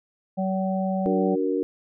harmonic tone, 189.7 Hz, F#3, 43 cents sharp, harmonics 1 / 3 / 4, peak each -24 / -29 / -30 dBFS, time 0.37-1.36 s, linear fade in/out 20 ms
sine chord, D augmented, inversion none, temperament equal with one note detuned, 289.8 / 370 / 466.2 Hz, D4 / F#4 / A#4, -23 / 0 / 0 cents, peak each -26 dBFS, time 1.06-1.63 s, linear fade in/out 0 ms
effects none

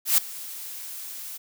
blue noise with ADSR envelope, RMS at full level -17 dBFS, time 0.05-1.38 s, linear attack 130 ms, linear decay 4 ms, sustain -20 dB, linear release 16 ms, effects none

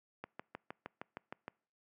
click train, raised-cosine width 0.5 ms, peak -27 dBFS, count 9, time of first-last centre 0.24-1.48 s, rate 6.45 Hz, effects noise-tail reverb RT60 0.5 s tail -26 dB re dry + high-pass 150 Hz 12 dB/octave

